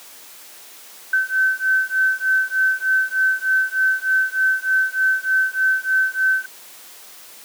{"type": "beating tone pair", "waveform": "sine", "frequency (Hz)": [1533, 1536.3], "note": ["G6", "G6"], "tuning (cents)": [-39, -35], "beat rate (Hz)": 3.3, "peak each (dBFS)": -19, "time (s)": [1.13, 6.46], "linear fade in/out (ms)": 5, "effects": ["white hiss -42 dBFS RMS until 7.44 s", "high-pass 300 Hz 12 dB/octave"]}